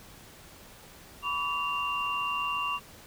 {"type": "tone cluster", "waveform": "sine", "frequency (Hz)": [987, 1144, 2779], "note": ["B5", "D6", "F7"], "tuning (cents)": [-1, -46, -9], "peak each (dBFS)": [-36, -31, -32], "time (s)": [1.22, 2.8], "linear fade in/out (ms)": 50, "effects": ["pink hiss -51 dBFS RMS until 3.06 s"]}